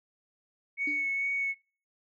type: tone with vibrato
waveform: sine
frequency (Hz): 2217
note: C#7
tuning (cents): 0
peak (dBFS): -27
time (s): 0.77-1.55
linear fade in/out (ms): 50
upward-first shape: sine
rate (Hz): 2.3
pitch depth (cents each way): 13
type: tone with exponential decay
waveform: sine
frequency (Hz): 295.7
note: D4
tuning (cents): +12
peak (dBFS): -32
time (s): 0.87-1.16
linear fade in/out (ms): 5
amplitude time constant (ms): 61
effects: noise-tail reverb RT60 0.4 s tail -26 dB re dry + tanh soft clip ceiling -20 dBFS